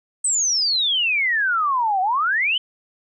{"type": "exponential two-way sweep", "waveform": "sine", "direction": "down then up", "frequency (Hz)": [8372, 729, 3125], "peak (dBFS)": -17, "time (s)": [0.24, 2.58], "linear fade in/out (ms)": 5, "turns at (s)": 2.01, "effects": []}